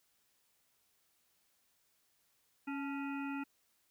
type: harmonic tone with a mistuned harmonic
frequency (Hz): 277.2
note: C#4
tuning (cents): 0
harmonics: 1 / 3 / 5 / 7 / 9 / 10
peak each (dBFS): -38 / -47 / -47 / -54 / -49 / -60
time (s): 2.67-3.44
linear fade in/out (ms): 10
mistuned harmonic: 3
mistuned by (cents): +65
effects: white hiss -75 dBFS RMS until 3.9 s